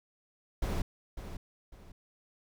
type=noise with echo; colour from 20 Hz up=brown; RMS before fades=-31 dBFS; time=0.62-0.82 s; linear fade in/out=5 ms; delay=550 ms; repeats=2; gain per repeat=-10 dB; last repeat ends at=1.92 s; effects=none